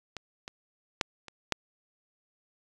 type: clicks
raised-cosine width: 0.2 ms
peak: -20 / -22 / -8 / -26 / -8 dBFS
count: 5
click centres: 0.167 / 0.479 / 1.012 / 1.283 / 1.523 s
effects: resampled to 22050 Hz